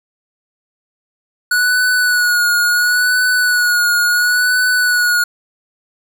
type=tone with vibrato; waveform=square; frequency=1465 Hz; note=F#6; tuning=18 cents flat; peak=-12 dBFS; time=1.51-5.24 s; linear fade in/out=5 ms; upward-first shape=sine; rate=0.72 Hz; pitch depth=36 cents each way; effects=none